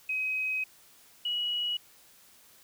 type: tone pair in turn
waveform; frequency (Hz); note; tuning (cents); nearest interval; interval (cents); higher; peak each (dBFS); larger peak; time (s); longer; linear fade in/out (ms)
sine; 2530 / 2917; D#7 / F#7; +28 / -25; major second; 247; second; -28; neither; 0.09-0.64 / 1.25-1.77; first; 5
effects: white hiss -58 dBFS RMS until 2.63 s